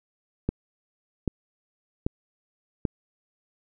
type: click train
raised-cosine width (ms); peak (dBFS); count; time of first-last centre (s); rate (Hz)
3; -11; 4; 0.49-2.852; 1.27
effects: none